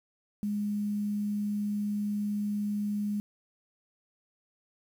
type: tone with quantisation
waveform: sine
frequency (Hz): 206.7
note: G#3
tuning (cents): -8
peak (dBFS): -28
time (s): 0.43-3.2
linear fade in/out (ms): 0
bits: 9
effects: none